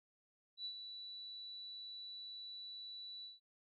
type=tone with ADSR envelope; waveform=sine; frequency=3951 Hz; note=B7; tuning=in tune; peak=-40 dBFS; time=0.57-3.4 s; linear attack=80 ms; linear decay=78 ms; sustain=-7 dB; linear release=160 ms; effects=none